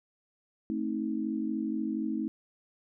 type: chord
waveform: sine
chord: A diminished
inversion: none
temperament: just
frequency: 220 / 264 / 316.8 Hz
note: A3 / C4 / Eb4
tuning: 0 / +16 / +31 cents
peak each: -33 / -35 / -33 dBFS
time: 0.7-2.28 s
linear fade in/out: 0 ms
effects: none